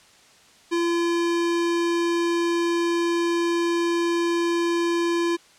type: tone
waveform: square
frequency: 341 Hz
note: F4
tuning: 41 cents flat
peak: -21 dBFS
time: 0.71-5.37 s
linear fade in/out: 20 ms
effects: white hiss -53 dBFS RMS until 5.58 s + low-pass 7000 Hz 12 dB/octave